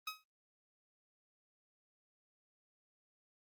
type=tone with exponential decay; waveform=15% pulse; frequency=1268 Hz; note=D#6; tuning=32 cents sharp; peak=-30 dBFS; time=0.07-0.24 s; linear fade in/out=5 ms; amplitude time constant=35 ms; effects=Opus 32 kbps